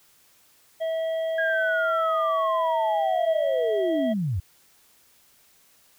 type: harmonic tone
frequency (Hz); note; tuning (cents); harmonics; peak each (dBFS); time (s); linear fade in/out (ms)
649; E5; -27; 1 / 3 / 5; -24 / -42 / -44; 0.8-4.14; 20
type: linear sweep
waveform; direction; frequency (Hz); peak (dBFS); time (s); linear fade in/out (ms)
sine; down; 1647 to 77.78; -23; 1.38-4.4; 5
effects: white hiss -59 dBFS RMS until 5.98 s